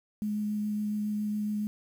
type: tone with vibrato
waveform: sine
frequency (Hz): 210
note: G#3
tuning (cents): +19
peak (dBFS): -28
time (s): 0.22-1.67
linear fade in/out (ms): 0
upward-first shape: sine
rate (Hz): 7.2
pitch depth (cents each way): 10
effects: 9-bit